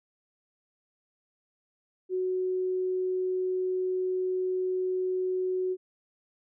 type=tone; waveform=sine; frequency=370 Hz; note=F#4; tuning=in tune; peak=-26 dBFS; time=2.09-5.77 s; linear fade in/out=50 ms; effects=none